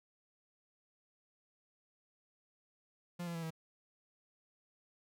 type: tone with pitch steps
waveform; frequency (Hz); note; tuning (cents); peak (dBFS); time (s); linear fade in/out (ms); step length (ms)
45% pulse; 174.61 / 170.13 / 165.76 / 161.51; F3 / F3 / E3 / E3; 0 / -45 / +10 / -35; -39; 3.19-3.506; 10; 79
effects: none